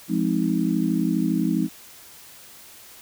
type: chord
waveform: sine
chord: F minor seventh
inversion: none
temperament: just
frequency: 174.61 / 209.5 / 261.9 / 314.3 Hz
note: F3 / Ab3 / C4 / Eb4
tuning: 0 / +15 / +2 / +18 cents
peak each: -25 dBFS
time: 0.08-1.69 s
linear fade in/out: 50 ms
effects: white hiss -46 dBFS RMS until 3.01 s